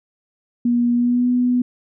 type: tone with pitch glide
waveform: sine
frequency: 240 to 247.2 Hz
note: B3 to B3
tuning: -49 to +2 cents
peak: -14 dBFS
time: 0.65-1.62 s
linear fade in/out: 5 ms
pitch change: +51 cents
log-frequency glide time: 0.94-1.28 s
effects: none